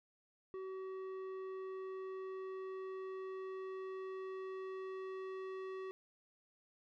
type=tone with low-pass filter sweep; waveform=square; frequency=379.2 Hz; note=F#4; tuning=43 cents sharp; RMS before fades=-45 dBFS; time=0.54-5.91 s; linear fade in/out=0 ms; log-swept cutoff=1200 to 2200 Hz; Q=0.73; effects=none